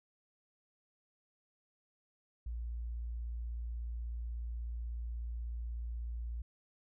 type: tone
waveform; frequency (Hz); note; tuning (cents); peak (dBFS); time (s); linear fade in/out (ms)
sine; 58.2; A#1; -2; -37; 2.46-6.42; 5
effects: none